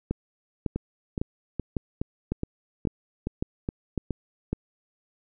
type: two click trains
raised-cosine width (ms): 3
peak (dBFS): -13 / -15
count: 9 / 9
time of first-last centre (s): 0.11-4.53 / 0.76-4.107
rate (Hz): 1.81 / 2.39
effects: none